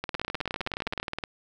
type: two click trains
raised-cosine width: 0.3 ms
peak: -14 / -15 dBFS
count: 14 / 24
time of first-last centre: 0.15-1 / 0.04-1.238 s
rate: 15.3 / 19.2 Hz
effects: none